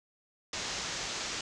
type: low-pass noise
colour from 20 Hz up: white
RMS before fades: -37 dBFS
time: 0.53-1.41 s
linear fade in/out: 2 ms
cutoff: 7000 Hz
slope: 48 dB/octave
effects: none